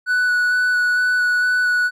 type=tone with vibrato; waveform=triangle; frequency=1480 Hz; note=F#6; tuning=in tune; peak=-13 dBFS; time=0.06-1.91 s; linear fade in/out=50 ms; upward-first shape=square; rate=2.2 Hz; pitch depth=9 cents each way; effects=none